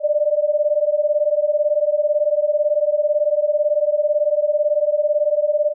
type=beating tone pair; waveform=sine; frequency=587.3 / 605.3 Hz; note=D5 / D#5; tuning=0 / -48 cents; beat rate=18 Hz; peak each=-18 dBFS; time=0-5.74 s; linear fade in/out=50 ms; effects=none